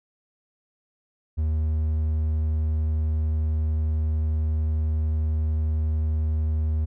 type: tone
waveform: triangle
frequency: 77.78 Hz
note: D#2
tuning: in tune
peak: -19 dBFS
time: 1.37-6.86 s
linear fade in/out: 20 ms
effects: none